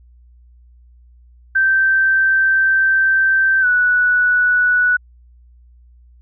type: tone with pitch glide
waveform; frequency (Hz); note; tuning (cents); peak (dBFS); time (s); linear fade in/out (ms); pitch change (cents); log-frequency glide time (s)
sine; 1558 to 1475.7; G6 to F#6; -11 to -5; -11; 1.55-4.97; 10; -94; 3.61-3.66
effects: added 60 Hz sine -44 dBFS peak until 6.21 s